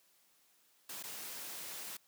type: noise with dropouts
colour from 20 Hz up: white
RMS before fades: -45 dBFS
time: 0.89-1.97 s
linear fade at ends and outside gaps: 5 ms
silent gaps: 1.028-1.036 s
effects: white hiss -70 dBFS RMS until 2.07 s + high-pass 150 Hz 12 dB/octave